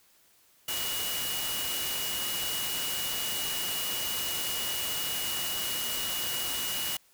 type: tone in noise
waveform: sine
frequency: 2907 Hz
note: F#7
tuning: 31 cents flat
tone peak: -35 dBFS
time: 0.68-6.97 s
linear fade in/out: 5 ms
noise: white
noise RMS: -33 dBFS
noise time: 0.68-6.97 s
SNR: -5 dB
effects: white hiss -63 dBFS RMS until 7.13 s